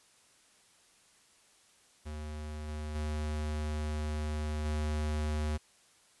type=tone with level steps; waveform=square; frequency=75.9 Hz; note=D#2; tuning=42 cents flat; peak=-39 / -37 / -33 / -31 dBFS; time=2.05-5.58 s; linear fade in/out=20 ms; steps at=2.68 / 2.95 / 4.65 s; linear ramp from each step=5 ms; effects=white hiss -64 dBFS RMS until 6.2 s + resampled to 24000 Hz